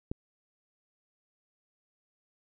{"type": "click", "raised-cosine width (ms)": 3, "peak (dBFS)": -20, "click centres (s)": 0.115, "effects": []}